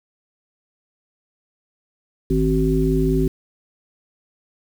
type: harmonic tone with a mistuned harmonic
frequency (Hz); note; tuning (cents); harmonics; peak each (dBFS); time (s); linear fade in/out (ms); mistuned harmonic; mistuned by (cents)
52.5; G#1; +19; 1 / 3 / 5 / 7; -21 / -21 / -21 / -21; 2.3-3.28; 5; 7; +51
effects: 7-bit